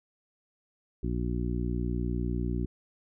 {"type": "harmonic tone", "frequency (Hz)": 60, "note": "B1", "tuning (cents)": -49, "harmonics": [1, 2, 3, 4, 5, 6], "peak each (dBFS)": [-31, -34, -36, -37, -38, -39], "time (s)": [1.03, 2.66], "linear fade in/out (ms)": 5, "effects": []}